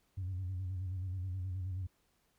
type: tone with vibrato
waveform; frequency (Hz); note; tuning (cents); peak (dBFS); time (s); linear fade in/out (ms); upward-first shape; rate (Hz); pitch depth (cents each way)
sine; 92.5; F#2; 0; -34; 0.17-1.87; 10; square; 9.4; 56
effects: tanh soft clip ceiling -33 dBFS + pink hiss -75 dBFS RMS until 2.38 s